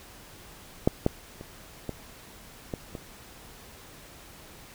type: clicks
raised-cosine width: 2 ms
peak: -6 / -8 / -27 / -18 / -17 / -22 dBFS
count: 6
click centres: 0.875 / 1.064 / 1.411 / 1.893 / 2.738 / 2.952 s
effects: pink hiss -49 dBFS RMS until 4.74 s